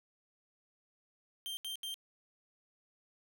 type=tone bursts; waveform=45% pulse; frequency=3157 Hz; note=G7; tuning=12 cents sharp; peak=-38 dBFS; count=3; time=1.46-1.942 s; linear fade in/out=0 ms; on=110 ms; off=76 ms; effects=none